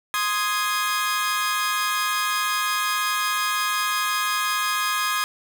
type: chord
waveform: sawtooth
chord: Ab major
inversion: first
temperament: equal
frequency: 1046.5 / 1244.5 / 1661.2 Hz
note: C6 / Eb6 / Ab6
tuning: 0 / 0 / 0 cents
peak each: -24 / -21 / -23 dBFS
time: 0.14-5.24 s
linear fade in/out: 0 ms
effects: none